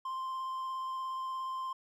triangle tone with vibrato, 1046.5 Hz, C6, in tune, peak -33 dBFS, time 0.05-1.73 s, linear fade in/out 5 ms, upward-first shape square, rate 17 Hz, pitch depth 8 cents each way, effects none

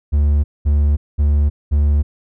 triangle tone bursts, 73 Hz, D2, 10 cents flat, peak -9 dBFS, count 4, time 0.12-2.03 s, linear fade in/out 20 ms, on 320 ms, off 210 ms, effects none

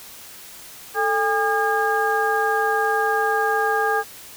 harmonic tone with a mistuned harmonic, 405.8 Hz, G#4, 40 cents flat, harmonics 1 / 2 / 3 / 4, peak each -23 / -22 / -26 / -23 dBFS, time 0.94-4.04 s, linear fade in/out 50 ms, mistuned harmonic 1, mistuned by +140 cents, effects white hiss -41 dBFS RMS until 4.36 s

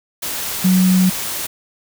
sine tone in noise, 185 Hz, F#3, in tune, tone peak -10 dBFS, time 0.64-1.1 s, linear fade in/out 10 ms, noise white, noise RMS -24 dBFS, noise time 0.22-1.47 s, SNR +11 dB, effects none

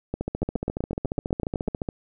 two click trains, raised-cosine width 2 ms, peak -14 / -13 dBFS, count 26 / 11, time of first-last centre 0.14-1.888 / 0.43-1.683 s, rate 14.3 / 7.98 Hz, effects none

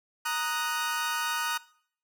sawtooth chord, D# minor, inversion second, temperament equal, 932.3 / 1244.5 / 1480 Hz, A#5 / D#6 / F#6, 0 / 0 / 0 cents, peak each -29 dBFS, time 0.25-1.58 s, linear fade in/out 10 ms, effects noise-tail reverb RT60 0.6 s tail -21 dB re dry

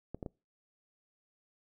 clicks, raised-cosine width 2 ms, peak -26 dBFS, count 3, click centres 0.146 / 0.228 / 0.262 s, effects noise-tail reverb RT60 0.3 s tail -25 dB re dry

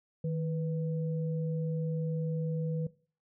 sine tone pair together, 157.74 / 493.9 Hz, D#3 / B4, +24 / 0 cents, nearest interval octave + minor sixth, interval 1976 cents, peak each -30 / -38 dBFS, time 0.24-2.87 s, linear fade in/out 5 ms, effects noise-tail reverb RT60 0.4 s tail -19 dB re dry

